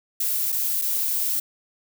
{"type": "noise with dropouts", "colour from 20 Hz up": "violet", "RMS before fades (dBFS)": -24, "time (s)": [0.2, 1.4], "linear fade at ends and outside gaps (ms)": 5, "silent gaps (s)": [[0.521, 0.524], [0.816, 0.82]], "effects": []}